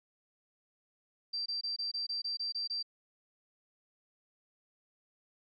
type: tone bursts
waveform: sine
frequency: 4699 Hz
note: D8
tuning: in tune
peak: -33 dBFS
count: 10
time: 1.33-2.828 s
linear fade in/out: 10 ms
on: 130 ms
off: 22 ms
effects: none